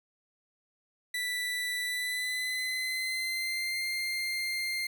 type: tone with pitch glide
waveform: 30% pulse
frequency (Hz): 1975.5 to 2105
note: B6 to C7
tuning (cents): 0 to +10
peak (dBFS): -28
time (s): 1.14-4.87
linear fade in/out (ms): 5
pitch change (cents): +110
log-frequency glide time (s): 1.84-3.85
effects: none